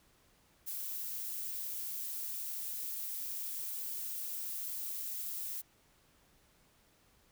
violet noise, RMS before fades -40 dBFS, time 0.66-5.62 s, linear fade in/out 20 ms, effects pink hiss -68 dBFS RMS until 7.31 s

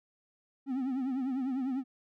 triangle tone with vibrato, 261.6 Hz, C4, in tune, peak -28 dBFS, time 0.66-1.84 s, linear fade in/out 50 ms, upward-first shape triangle, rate 10 Hz, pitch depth 120 cents each way, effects none

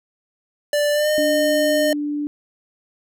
square tone with pitch glide, 587.3 to 609.1 Hz, D5 to D#5, 0 to -37 cents, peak -17 dBFS, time 0.73-1.93 s, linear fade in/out 2 ms, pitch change +63 cents, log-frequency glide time 0.92-1.1 s
sine tone, 293.6 Hz, D4, in tune, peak -21 dBFS, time 1.18-2.27 s, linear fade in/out 0 ms
effects none

